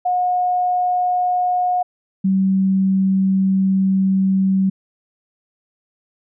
sine tone pair in turn, 723 / 191.5 Hz, F#5 / G3, -40 / -40 cents, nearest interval octave + major seventh, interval 2300 cents, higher first, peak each -15 / -13 dBFS, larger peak second, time 0.05-1.83 / 2.24-4.7 s, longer second, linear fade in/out 10 ms, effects none

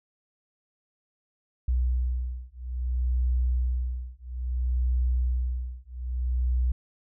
sine beating tone pair, 61.74 / 62.34 Hz, B1 / B1, 0 / +17 cents, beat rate 0.6 Hz, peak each -27 dBFS, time 1.68-6.72 s, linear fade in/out 5 ms, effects none

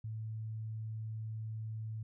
sine tone, 110 Hz, A2, in tune, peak -38 dBFS, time 0.04-2.03 s, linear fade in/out 5 ms, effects none

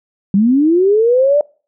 sine linear sweep, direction up, 187.7 to 599 Hz, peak -8 dBFS, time 0.34-1.41 s, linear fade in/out 2 ms, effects noise-tail reverb RT60 0.4 s tail -24 dB re dry

